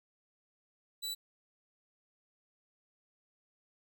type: tone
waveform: sawtooth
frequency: 3951 Hz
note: B7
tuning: in tune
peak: -33 dBFS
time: 1.02-1.15 s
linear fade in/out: 20 ms
effects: none